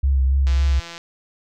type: tone with vibrato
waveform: sine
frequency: 67 Hz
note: C2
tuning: 42 cents sharp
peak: -14 dBFS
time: 0.03-0.8 s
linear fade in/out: 10 ms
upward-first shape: sine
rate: 3.6 Hz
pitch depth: 39 cents each way
type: click train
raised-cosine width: 0.2 ms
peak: -18 dBFS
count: 87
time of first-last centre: 0.47-0.979 s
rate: 169 Hz
effects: none